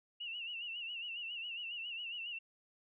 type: tone with vibrato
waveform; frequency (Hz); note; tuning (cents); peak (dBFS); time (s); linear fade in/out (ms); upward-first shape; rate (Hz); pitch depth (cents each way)
sine; 2800; F7; +4; -40; 0.2-2.39; 10; sine; 7.3; 89
effects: none